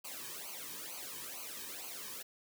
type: noise with flanger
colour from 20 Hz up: white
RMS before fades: -45 dBFS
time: 0.04-2.23 s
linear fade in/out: 10 ms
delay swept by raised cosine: 0.55 to 1.48 ms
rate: 2.2 Hz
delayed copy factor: -0.9
effects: none